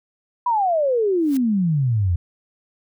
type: exponential sweep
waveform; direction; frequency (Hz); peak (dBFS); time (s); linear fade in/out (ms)
sine; down; 1002 to 82.41; -16; 0.46-2.16; 5
type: noise with exponential growth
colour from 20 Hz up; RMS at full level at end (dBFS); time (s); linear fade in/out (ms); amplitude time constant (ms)
white; -35; 1.17-1.37; 2; 42
effects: none